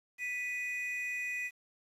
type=tone pair together; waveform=triangle; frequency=1975.5 / 2489 Hz; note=B6 / D#7; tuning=0 / 0 cents; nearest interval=major third; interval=400 cents; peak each=-36 / -35 dBFS; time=0.18-1.51 s; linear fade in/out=50 ms; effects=resampled to 32000 Hz + 10-bit